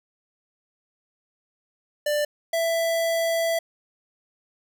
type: tone pair in turn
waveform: square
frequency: 592 / 663.3 Hz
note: D5 / E5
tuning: +14 / +11 cents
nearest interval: major second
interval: 197 cents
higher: second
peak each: -22 dBFS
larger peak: neither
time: 2.06-2.25 / 2.53-3.59 s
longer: second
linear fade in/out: 5 ms
effects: none